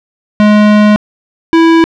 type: tone pair in turn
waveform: square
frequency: 210 / 329.2 Hz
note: G#3 / E4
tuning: +19 / -2 cents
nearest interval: minor sixth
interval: 779 cents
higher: second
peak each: -4 dBFS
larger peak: neither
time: 0.4-0.96 / 1.53-1.84 s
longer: first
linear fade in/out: 0 ms
effects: low-pass 3000 Hz 12 dB/octave